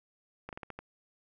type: slowing click train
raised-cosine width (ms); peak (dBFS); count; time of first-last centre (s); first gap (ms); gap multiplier
0.5; -26; 6; 0.49-0.79; 38; 1.23
effects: none